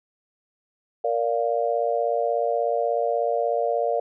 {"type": "chord", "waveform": "sine", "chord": "Bb major", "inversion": "none", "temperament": "just", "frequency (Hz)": [466.2, 582.7, 699.2], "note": ["Bb4", "D5", "F5"], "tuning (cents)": [0, -14, 2], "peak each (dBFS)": -25, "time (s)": [1.04, 4], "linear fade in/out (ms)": 5, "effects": []}